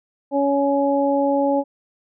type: harmonic tone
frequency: 280 Hz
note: C#4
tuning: 18 cents sharp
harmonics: 1 / 2 / 3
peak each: -20 / -19 / -23 dBFS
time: 0.31-1.64 s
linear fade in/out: 50 ms
effects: none